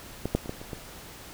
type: clicks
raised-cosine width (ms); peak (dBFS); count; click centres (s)
2; -15 / -9 / -25 / -18 / -26 / -21; 6; 0.256 / 0.35 / 0.459 / 0.494 / 0.615 / 0.732
effects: pink hiss -45 dBFS RMS until 1.33 s